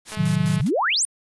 white noise with tremolo, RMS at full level -35 dBFS, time 0.05-0.71 s, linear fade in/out 50 ms, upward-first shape square, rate 4.9 Hz, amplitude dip 80%
click train, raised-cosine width 0.3 ms, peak -19 dBFS, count 106, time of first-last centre 0.12-0.608 s, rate 215 Hz
sine chord, A diminished seventh, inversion none, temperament equal, 110 / 130.81 / 155.56 / 185 Hz, A2 / C3 / Eb3 / Gb3, 0 / 0 / 0 / 0 cents, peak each -27 / -27 / -21 / -22 dBFS, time 0.17-0.59 s, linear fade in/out 10 ms
sine exponential sweep, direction up, 110 to 9790 Hz, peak -18 dBFS, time 0.6-1.05 s, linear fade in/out 0 ms
effects resampled to 24000 Hz

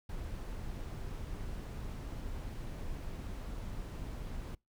brown noise, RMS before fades -41 dBFS, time 0.09-4.55 s, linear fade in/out 5 ms, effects noise-tail reverb RT60 0.2 s tail -25 dB re dry

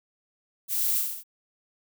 violet noise with echo, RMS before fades -27 dBFS, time 0.68-1.04 s, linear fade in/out 50 ms, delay 66 ms, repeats 3, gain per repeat -4 dB, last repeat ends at 1.238 s, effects none

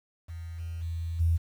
sine tone with level steps, 83.2 Hz, E2, 17 cents sharp, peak -36 / -33 / -30 / -21 dBFS, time 0.28-1.38 s, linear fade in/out 20 ms, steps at 0.58 / 0.81 / 1.19 s, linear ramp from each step 20 ms, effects 9-bit

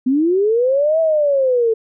sine linear two-way sweep, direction up then down, 246.5 to 656 to 438.8 Hz, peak -12 dBFS, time 0.06-1.74 s, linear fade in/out 10 ms, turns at 1 s, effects none

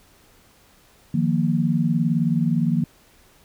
sine chord, Eb suspended second, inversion none, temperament just, 155.56 / 175.01 / 233.3 Hz, Eb3 / F3 / Bb3, 0 / +4 / +2 cents, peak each -22 dBFS, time 1.14-2.84 s, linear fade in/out 5 ms, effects pink hiss -55 dBFS RMS until 3.44 s

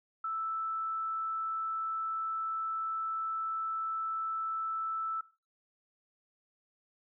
sine tone, 1318.5 Hz, E6, in tune, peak -32 dBFS, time 0.24-5.21 s, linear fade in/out 5 ms, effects noise-tail reverb RT60 0.3 s tail -17 dB re dry

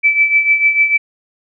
sine tone with tremolo, 2315 Hz, D7, 25 cents flat, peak -6 dBFS, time 0.03-0.98 s, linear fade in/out 20 ms, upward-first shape triangle, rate 6.7 Hz, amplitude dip 75%, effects none

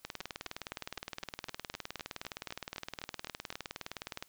two click trains, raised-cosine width 0.2 ms, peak -21 / -24 dBFS, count 82 / 14, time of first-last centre 0.05-4.225 / 0.21-3.526 s, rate 19.4 / 3.92 Hz, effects white hiss -66 dBFS RMS until 4.28 s

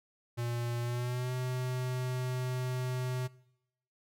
square tone with pitch glide, 119.2 to 127.02 Hz, A#2 to B2, +39 to +49 cents, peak -33 dBFS, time 0.37-3.28 s, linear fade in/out 20 ms, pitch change +110 cents, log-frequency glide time 0.81-1.33 s, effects noise-tail reverb RT60 0.8 s tail -21 dB re dry

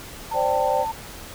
sine tone with vibrato, 894 Hz, A5, 27 cents sharp, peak -24 dBFS, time 0.31-0.92 s, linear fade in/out 10 ms, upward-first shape triangle, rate 14 Hz, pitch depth 17 cents each way
sine chord, C suspended second, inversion none, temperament equal, 523.3 / 587.3 / 784 Hz, C5 / D5 / G5, 0 / 0 / 0 cents, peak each -24 dBFS, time 0.33-0.86 s, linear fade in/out 50 ms
effects pink hiss -39 dBFS RMS until 1.34 s

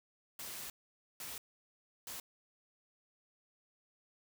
white noise bursts at uneven times, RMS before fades -45 dBFS, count 3, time 0.39-0.7 / 1.2-1.38 / 2.07-2.2 s, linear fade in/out 2 ms, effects none

